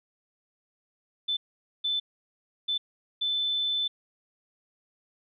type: tone bursts at uneven times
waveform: sine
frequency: 3520 Hz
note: A7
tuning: in tune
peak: -25 dBFS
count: 4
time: 1.28-1.37 / 1.84-2 / 2.68-2.78 / 3.21-3.88 s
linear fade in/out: 10 ms
effects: none